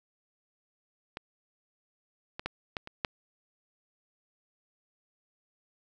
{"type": "clicks", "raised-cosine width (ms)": 0.3, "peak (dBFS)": [-21, -21, -16, -17, -26, -12], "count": 6, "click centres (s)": [1.171, 2.395, 2.46, 2.768, 2.874, 3.048], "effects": []}